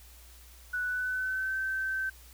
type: tone with pitch glide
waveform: sine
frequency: 1480 to 1546.4 Hz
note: F#6 to G6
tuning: 0 to -24 cents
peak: -29 dBFS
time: 0.73-2.1 s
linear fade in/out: 10 ms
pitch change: +76 cents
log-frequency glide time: 0.83-1.56 s
effects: added 60 Hz sine -52 dBFS peak until 2.33 s + white hiss -56 dBFS RMS until 2.33 s